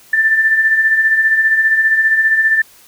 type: beating tone pair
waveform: sine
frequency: 1760 / 1775 Hz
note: A6 / A6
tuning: 0 / +15 cents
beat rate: 15 Hz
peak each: -19 / -10 dBFS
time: 0.13-2.62 s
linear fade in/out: 5 ms
effects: white hiss -45 dBFS RMS until 2.87 s